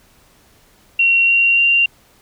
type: tone with pitch steps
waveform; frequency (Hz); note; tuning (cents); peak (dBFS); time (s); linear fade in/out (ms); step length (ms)
sine; 2739 / 2755 / 2771; F7 / F7 / F7; -34 / -24 / -14; -10; 0.99-1.86; 5; 290
effects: pink hiss -52 dBFS RMS until 2.21 s